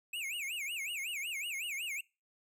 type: tone with vibrato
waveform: square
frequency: 2489 Hz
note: D#7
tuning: in tune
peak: -37 dBFS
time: 0.13-2.01 s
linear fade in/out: 5 ms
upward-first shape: sine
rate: 5.4 Hz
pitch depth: 270 cents each way
effects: noise-tail reverb RT60 0.3 s tail -25 dB re dry